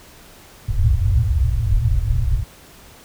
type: low-pass noise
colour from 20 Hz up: white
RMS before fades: -17 dBFS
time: 0.68-2.44 s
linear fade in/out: 10 ms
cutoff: 120 Hz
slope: 96 dB/octave
effects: pink hiss -45 dBFS RMS until 3.04 s